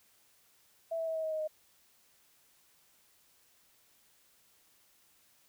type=tone with pitch steps; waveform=sine; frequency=659.3 / 652.5 / 645.7 / 639.1 / 632.4 / 625.9 / 619.4 Hz; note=E5 / E5 / E5 / D#5 / D#5 / D#5 / D#5; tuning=0 / -18 / -36 / +46 / +28 / +10 / -8 cents; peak=-32 dBFS; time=0.91-1.477 s; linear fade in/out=10 ms; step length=81 ms; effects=white hiss -67 dBFS RMS until 5.48 s